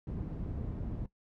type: low-pass noise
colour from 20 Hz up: white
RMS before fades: -38 dBFS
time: 0.07-1.06 s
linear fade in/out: 2 ms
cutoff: 160 Hz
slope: 12 dB/octave
effects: noise-tail reverb RT60 0.1 s tail -17 dB re dry